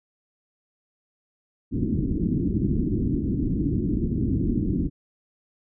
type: low-pass noise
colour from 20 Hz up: white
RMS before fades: -24 dBFS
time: 1.71-4.9 s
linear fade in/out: 50 ms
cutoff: 330 Hz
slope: 48 dB/octave
effects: none